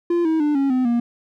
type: tone with pitch steps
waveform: triangle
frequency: 344.9 / 319.9 / 296.8 / 275.3 / 255.4 / 236.9 Hz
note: F4 / D#4 / D4 / C#4 / C4 / A#3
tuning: -22 / +48 / +18 / -12 / -42 / +28 cents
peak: -14 dBFS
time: 0.1-1 s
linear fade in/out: 5 ms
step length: 150 ms
effects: none